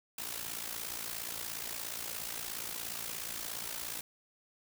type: noise with amplitude modulation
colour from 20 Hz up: white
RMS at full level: -37 dBFS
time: 0.18-4.01 s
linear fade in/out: 5 ms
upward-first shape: sine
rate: 57 Hz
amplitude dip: 70%
effects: none